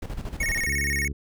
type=noise with tremolo; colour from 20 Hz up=brown; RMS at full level=-30 dBFS; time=0.02-0.65 s; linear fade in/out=5 ms; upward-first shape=square; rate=13 Hz; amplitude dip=65%
type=tone with vibrato; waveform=square; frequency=2021 Hz; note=B6; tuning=39 cents sharp; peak=-25 dBFS; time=0.4-1.08 s; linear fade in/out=5 ms; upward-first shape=square; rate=17 Hz; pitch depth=150 cents each way
type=harmonic tone; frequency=70.4 Hz; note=C#2; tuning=27 cents sharp; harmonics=1 / 2 / 3 / 4 / 5 / 6; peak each=-29 / -35 / -39 / -41 / -43 / -45 dBFS; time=0.66-1.13 s; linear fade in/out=10 ms
effects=none